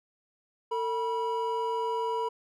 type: tone pair together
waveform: triangle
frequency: 450.8 / 972 Hz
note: A4 / B5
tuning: +42 / -28 cents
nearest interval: octave + minor second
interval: 1330 cents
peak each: -29 / -28 dBFS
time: 0.71-2.29 s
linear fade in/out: 10 ms
effects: none